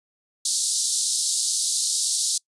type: band-pass noise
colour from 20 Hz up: white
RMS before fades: -24 dBFS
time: 0.45-2.38 s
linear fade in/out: 5 ms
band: 3900 to 10000 Hz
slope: 48 dB/octave
effects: noise-tail reverb RT60 0.1 s tail -25 dB re dry + resampled to 24000 Hz